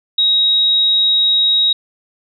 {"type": "tone", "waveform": "sine", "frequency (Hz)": 3799, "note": "A#7", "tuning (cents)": 32, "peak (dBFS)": -10, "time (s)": [0.18, 1.73], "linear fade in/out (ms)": 5, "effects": []}